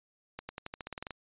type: accelerating click train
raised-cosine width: 0.3 ms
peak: -23 dBFS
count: 12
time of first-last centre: 0.39-1.107 s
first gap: 100 ms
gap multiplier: 0.91
effects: resampled to 8000 Hz